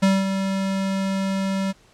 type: tone with ADSR envelope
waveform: square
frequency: 193.4 Hz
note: G3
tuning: 23 cents flat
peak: -14 dBFS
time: 0.02-1.73 s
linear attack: 13 ms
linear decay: 210 ms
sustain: -8 dB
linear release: 27 ms
effects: pink hiss -55 dBFS RMS until 1.93 s + low-pass 8000 Hz 12 dB/octave